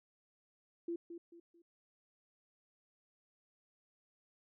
sine tone with echo, 340.2 Hz, F4, 45 cents flat, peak -36 dBFS, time 0.88-0.96 s, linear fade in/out 5 ms, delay 220 ms, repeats 3, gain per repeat -9 dB, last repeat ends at 1.62 s, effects none

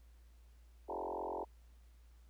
sine tone with frequency modulation, 647 Hz, E5, 32 cents flat, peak -38 dBFS, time 0.88-1.45 s, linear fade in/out 20 ms, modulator 44.5 Hz, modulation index 6.9, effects added 58 Hz sine -58 dBFS peak until 2.29 s + pink hiss -74 dBFS RMS until 2.29 s

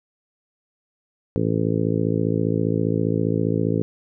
harmonic tone, 55 Hz, A1, in tune, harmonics 2 / 3 / 4 / 5 / 6 / 7 / 8 / 9, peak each -25 / -24 / -29 / -26 / -29 / -30 / -27 / -31 dBFS, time 1.36-3.82 s, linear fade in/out 0 ms, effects none

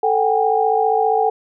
sine tone cluster, 442.1 / 754 / 809 Hz, A4 / F#5 / G#5, +8 / +32 / -46 cents, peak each -18 dBFS, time 0.03-1.3 s, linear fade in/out 5 ms, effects none

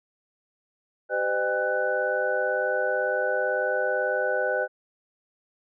sine tone cluster, 388.5 / 509 / 607 / 802 / 1492 Hz, G4 / C5 / D#5 / G5 / F#6, -16 / -48 / -43 / +39 / +14 cents, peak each -34 / -27 / -28 / -33 / -28 dBFS, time 1.09-4.68 s, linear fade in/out 50 ms, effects none

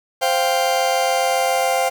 40% pulse chord, C suspended fourth, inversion none, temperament just, 523.3 / 697.7 / 784.9 Hz, C5 / F5 / G5, 0 / -2 / +2 cents, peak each -20 dBFS, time 0.21-1.9 s, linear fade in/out 20 ms, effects 7-bit

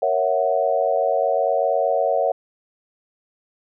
sine chord, F# dominant seventh, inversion first, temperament equal, 466.2 / 554.4 / 659.3 / 740 Hz, A#4 / C#5 / E5 / F#5, 0 / 0 / 0 / 0 cents, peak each -25 / -21 / -22 / -23 dBFS, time 0.02-2.32 s, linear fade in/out 5 ms, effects none

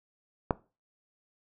click, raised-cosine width 1 ms, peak -10 dBFS, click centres 0.508 s, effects noise-tail reverb RT60 0.3 s tail -19 dB re dry

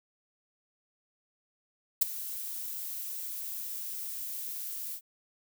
violet noise with ADSR envelope, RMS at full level -20 dBFS, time 2.01-5.01 s, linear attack 12 ms, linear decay 12 ms, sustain -18 dB, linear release 71 ms, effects none

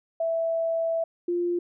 sine tone pair in turn, 659.3 / 349.3 Hz, E5 / F4, 0 / 0 cents, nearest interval major seventh, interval 1100 cents, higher first, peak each -23 / -23 dBFS, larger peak neither, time 0.2-1.04 / 1.28-1.59 s, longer first, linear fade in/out 5 ms, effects none

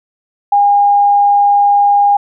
sine tone, 812 Hz, G#5, 39 cents flat, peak -6 dBFS, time 0.52-2.17 s, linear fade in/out 5 ms, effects none

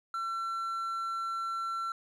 triangle tone, 1350 Hz, E6, 41 cents sharp, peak -30 dBFS, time 0.14-1.92 s, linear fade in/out 2 ms, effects none

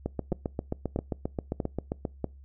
two click trains, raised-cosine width 2 ms, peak -16 / -15 dBFS, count 16 / 4, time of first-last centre 0.06-2.052 / 0.32-2.243 s, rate 7.53 / 1.56 Hz, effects noise-tail reverb RT60 0.3 s tail -25 dB re dry + added 68 Hz sine -47 dBFS peak until 2.44 s

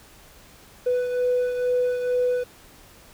triangle beating tone pair, 495.6 / 497.8 Hz, B4 / B4, +6 / +14 cents, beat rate 2.2 Hz, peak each -18 / -26 dBFS, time 0.86-2.44 s, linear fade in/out 10 ms, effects tanh soft clip ceiling -15 dBFS + pink hiss -50 dBFS RMS until 3.13 s

